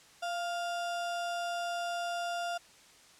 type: tone with sample-and-hold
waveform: sine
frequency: 692 Hz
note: F5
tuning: 16 cents flat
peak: -32 dBFS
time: 0.22-2.58 s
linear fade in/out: 10 ms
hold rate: 2100 Hz
effects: white hiss -58 dBFS RMS until 3.19 s + low-pass 8000 Hz 12 dB/octave